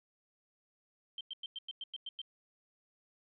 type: tone bursts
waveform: sine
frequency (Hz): 3136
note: G7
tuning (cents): 0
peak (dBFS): -39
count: 9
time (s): 1.18-2.216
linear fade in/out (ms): 2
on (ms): 28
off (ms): 98
effects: none